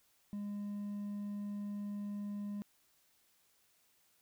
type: tone with hard clipping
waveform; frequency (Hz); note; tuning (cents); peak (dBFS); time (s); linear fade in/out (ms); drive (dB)
triangle; 204.5; G#3; -26; -39; 0.33-2.62; 0; 5
effects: white hiss -72 dBFS RMS until 4.21 s